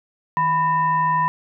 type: tone with frequency modulation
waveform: sine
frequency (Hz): 993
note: B5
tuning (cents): +9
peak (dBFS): -16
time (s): 0.37-1.28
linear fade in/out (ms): 0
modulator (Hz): 833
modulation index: 0.53
effects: none